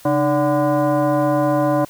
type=tone with frequency modulation; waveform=sine; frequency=137.5 Hz; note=C#3; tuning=14 cents flat; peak=-14 dBFS; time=0.05-1.85 s; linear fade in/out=5 ms; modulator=440 Hz; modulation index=1.8; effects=white hiss -45 dBFS RMS until 1.89 s